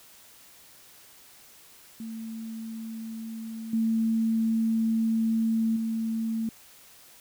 sine tone with level steps, 224.4 Hz, A3, 34 cents sharp, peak -34 / -22 / -26 dBFS, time 2-6.49 s, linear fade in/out 2 ms, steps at 3.73 / 5.76 s, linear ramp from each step 5 ms, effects white hiss -53 dBFS RMS until 7.2 s

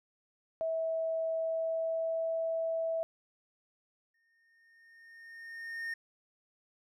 sine tone with pitch glide, 650 to 654.5 Hz, E5 to E5, -24 to -13 cents, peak -30 dBFS, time 0.61-3.03 s, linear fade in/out 0 ms, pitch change +11 cents, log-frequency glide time 1.33-2.33 s
triangle tone with exponential growth, 1834 Hz, A#6, 29 cents flat, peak -32 dBFS, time 4.14-5.94 s, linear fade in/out 5 ms, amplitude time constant 390 ms
effects none

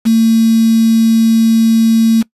sine tone with quantisation, 225 Hz, A3, 39 cents sharp, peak -6 dBFS, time 0.05-2.23 s, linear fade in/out 20 ms, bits 4, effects noise-tail reverb RT60 0.1 s tail -22 dB re dry + resampled to 32000 Hz

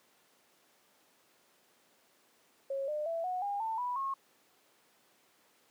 sine tone with pitch steps, 546 / 602.3 / 664.5 / 733 / 808.7 / 892.1 / 984.2 / 1085.7 Hz, C#5 / D5 / E5 / F#5 / G#5 / A5 / B5 / C#6, -26 / +44 / +14 / -16 / -46 / +24 / -6 / -36 cents, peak -32 dBFS, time 2.7-4.14 s, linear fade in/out 5 ms, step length 180 ms, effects pink hiss -67 dBFS RMS until 5.7 s + high-pass 300 Hz 12 dB/octave

